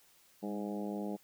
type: harmonic tone with a mistuned harmonic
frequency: 103.83 Hz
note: G#2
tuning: in tune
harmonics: 2 / 3 / 4 / 5 / 6 / 7 / 8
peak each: -38 / -42 / -44 / -46 / -48 / -49 / -50 dBFS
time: 0.42-1.17 s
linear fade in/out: 20 ms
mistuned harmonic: 2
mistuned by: -37 cents
effects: white hiss -65 dBFS RMS until 1.23 s